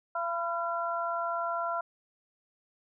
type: tone cluster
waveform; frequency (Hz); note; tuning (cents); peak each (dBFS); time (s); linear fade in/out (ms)
sine; 680 / 1000 / 1368; F5 / B5 / F6; -46 / +21 / -36; -33 / -35 / -33; 0.15-1.81; 5
effects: none